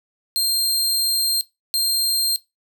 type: tone bursts at uneven times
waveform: sawtooth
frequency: 4186 Hz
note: C8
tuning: in tune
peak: -15 dBFS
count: 2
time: 0.36-1.41 / 1.74-2.36 s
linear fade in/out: 0 ms
effects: noise-tail reverb RT60 0.2 s tail -19 dB re dry